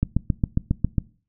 click train, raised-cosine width 5 ms, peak -7 dBFS, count 8, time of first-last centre 0.03-0.982 s, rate 7.35 Hz, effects noise-tail reverb RT60 0.4 s tail -21 dB re dry

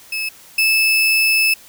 35% pulse tone pair in turn, 2600 / 2618 Hz, E7 / E7, -24 / -13 cents, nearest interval unison, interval 11 cents, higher second, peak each -19 / -11 dBFS, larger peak second, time 0.12-0.29 / 0.58-1.54 s, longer second, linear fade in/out 5 ms, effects white hiss -44 dBFS RMS until 1.68 s

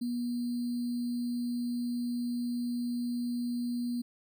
sine tone with sample-and-hold, 241.6 Hz, B3, 38 cents flat, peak -30 dBFS, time 0.01-4.02 s, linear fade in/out 10 ms, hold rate 4410 Hz, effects none

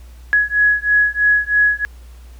sine beating tone pair, 1677 / 1680.1 Hz, G#6 / G#6, +16 / +20 cents, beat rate 3.1 Hz, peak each -15 dBFS, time 0.33-1.85 s, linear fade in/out 0 ms, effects added 60 Hz sine -36 dBFS peak until 2.39 s + pink hiss -51 dBFS RMS until 2.39 s

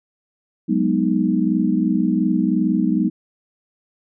sine chord, G# minor seventh, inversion third, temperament equal, 185 / 207.7 / 246.9 / 311.1 Hz, F#3 / G#3 / B3 / D#4, 0 / 0 / 0 / 0 cents, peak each -21 dBFS, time 0.68-3.1 s, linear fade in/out 20 ms, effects none

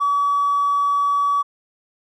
triangle tone with tanh clipping, 1140 Hz, C#6, 48 cents sharp, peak -15 dBFS, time 0-1.43 s, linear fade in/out 20 ms, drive 1 dB, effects none

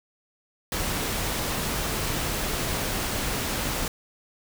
pink noise, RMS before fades -28 dBFS, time 0.72-3.88 s, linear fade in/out 2 ms, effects none

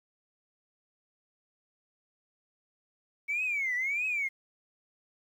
sine tone with vibrato, 2234 Hz, C#7, 13 cents sharp, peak -27 dBFS, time 3.28-4.29 s, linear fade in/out 20 ms, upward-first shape triangle, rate 1.6 Hz, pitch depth 250 cents each way, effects tanh soft clip ceiling -24 dBFS + 10-bit

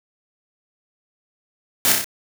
white noise with echo, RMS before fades -17 dBFS, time 1.85-1.92 s, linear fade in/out 0 ms, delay 31 ms, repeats 4, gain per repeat -3 dB, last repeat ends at 2.044 s, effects none

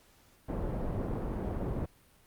pink low-pass noise, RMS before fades -34 dBFS, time 0.48-1.86 s, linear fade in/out 10 ms, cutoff 640 Hz, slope 12 dB/octave, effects pink hiss -63 dBFS RMS until 2.26 s + Opus 48 kbps

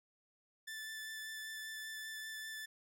sawtooth tone with vibrato, 1757 Hz, A6, 3 cents flat, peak -40 dBFS, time 0.67-2.66 s, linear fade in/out 10 ms, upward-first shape sine, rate 5.1 Hz, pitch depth 11 cents each way, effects none

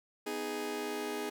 sawtooth chord, G# minor, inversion first, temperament just, 249.2 / 311.5 / 415.3 Hz, B3 / D#4 / G#4, +16 / +2 / 0 cents, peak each -39 / -37 / -33 dBFS, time 0.26-1.3 s, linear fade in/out 10 ms, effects none

